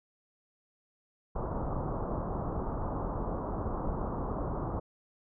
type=low-pass noise; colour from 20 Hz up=pink; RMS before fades=-34 dBFS; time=1.35-4.8 s; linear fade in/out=10 ms; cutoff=1200 Hz; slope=48 dB/octave; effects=none